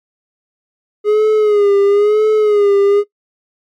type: tone with vibrato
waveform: triangle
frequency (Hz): 415.3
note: G#4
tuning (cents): 0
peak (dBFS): -6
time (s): 1.04-3.04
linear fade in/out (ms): 50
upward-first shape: sine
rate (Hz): 1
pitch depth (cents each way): 68
effects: noise-tail reverb RT60 0.1 s tail -20 dB re dry + MP3 96 kbps